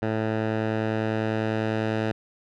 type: tone with low-pass filter sweep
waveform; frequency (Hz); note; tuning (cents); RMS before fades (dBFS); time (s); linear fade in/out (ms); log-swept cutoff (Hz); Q
10% pulse; 110; A2; 0; -26; 0.02-2.12; 5; 1900 to 3000; 0.72
effects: none